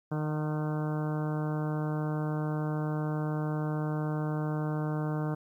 harmonic tone with a mistuned harmonic, 153 Hz, D#3, 29 cents flat, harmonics 1 / 2 / 3 / 4 / 5 / 6 / 7 / 8 / 9 / 10, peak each -30 / -36 / -40 / -42 / -44 / -46 / -47 / -48 / -49 / -50 dBFS, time 0.11-5.35 s, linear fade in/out 10 ms, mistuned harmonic 5, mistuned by -24 cents, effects 11-bit

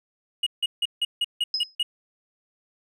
triangle tone bursts, 2886 Hz, F#7, 44 cents flat, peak -19 dBFS, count 8, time 0.43-1.83 s, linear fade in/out 5 ms, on 35 ms, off 160 ms
sine tone with exponential decay, 5090 Hz, D#8, 39 cents sharp, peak -20 dBFS, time 1.54-1.75 s, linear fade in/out 2 ms, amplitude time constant 44 ms
effects none

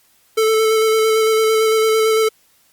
square tone with vibrato, 440 Hz, A4, in tune, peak -13 dBFS, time 0.37-2.29 s, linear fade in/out 10 ms, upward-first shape square, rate 8.9 Hz, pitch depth 13 cents each way, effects white hiss -56 dBFS RMS until 2.72 s + Opus 48 kbps

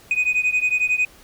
sine beating tone pair, 2489 / 2500 Hz, D#7 / D#7, 0 / +8 cents, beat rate 11 Hz, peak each -18 / -19 dBFS, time 0.11-1.05 s, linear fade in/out 2 ms, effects tanh soft clip ceiling -14 dBFS + pink hiss -49 dBFS RMS until 1.23 s

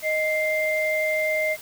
sine tone pair together, 623 / 2096 Hz, D#5 / C7, +2 / +2 cents, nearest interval octave + major sixth, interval 2100 cents, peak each -23 dBFS, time 0.02-1.57 s, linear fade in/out 50 ms, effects tanh soft clip ceiling -13 dBFS + white hiss -42 dBFS RMS until 1.61 s

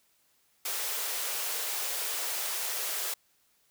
white high-pass noise, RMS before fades -33 dBFS, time 0.65-3.14 s, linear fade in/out 5 ms, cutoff 380 Hz, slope 48 dB/octave, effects white hiss -69 dBFS RMS until 3.7 s

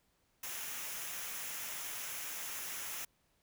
white noise with comb filter, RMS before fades -42 dBFS, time 0.43-3.05 s, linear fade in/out 5 ms, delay 0.23 ms, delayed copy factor -0.5, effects pink hiss -75 dBFS RMS until 3.42 s

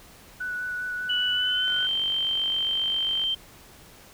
sine tone with vibrato, 1480 Hz, F#6, in tune, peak -28 dBFS, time 0.4-1.87 s, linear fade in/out 10 ms, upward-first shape sine, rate 5 Hz, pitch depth 13 cents each way
sine tone with pitch glide, 2962 to 3133 Hz, F#7 to G7, +1 to -2 cents, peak -23 dBFS, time 1.09-3.35 s, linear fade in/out 10 ms, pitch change +97 cents, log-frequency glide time 1.3-1.81 s
click train, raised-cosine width 0.3 ms, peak -25 dBFS, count 75, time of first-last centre 1.68-3.238 s, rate 47.5 Hz
effects pink hiss -50 dBFS RMS until 4.13 s

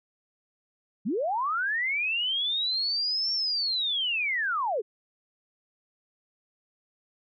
sine linear two-way sweep, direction up then down, 164.81 to 5500 to 369.9 Hz, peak -25 dBFS, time 1.05-4.82 s, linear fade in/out 20 ms, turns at 3.33 s, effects none

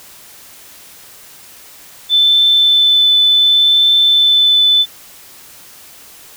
sine tone with vibrato, 3520 Hz, A7, in tune, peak -7 dBFS, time 2.09-4.86 s, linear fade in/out 50 ms, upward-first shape triangle, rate 0.68 Hz, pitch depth 9 cents each way, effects white hiss -39 dBFS RMS until 6.36 s

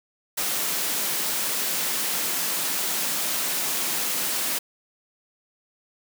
white high-pass noise, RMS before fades -26 dBFS, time 0.37-4.59 s, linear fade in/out 10 ms, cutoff 140 Hz, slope 96 dB/octave, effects none

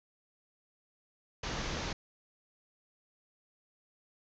pink low-pass noise, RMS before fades -37 dBFS, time 1.43-1.93 s, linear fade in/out 5 ms, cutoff 6700 Hz, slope 96 dB/octave, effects none

